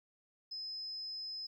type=tone; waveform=sine; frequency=5100 Hz; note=D#8; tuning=42 cents sharp; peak=-40 dBFS; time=0.51-1.47 s; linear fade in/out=10 ms; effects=12-bit